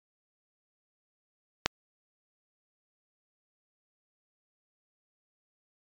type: click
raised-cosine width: 0.2 ms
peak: -5 dBFS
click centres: 1.66 s
effects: MP3 96 kbps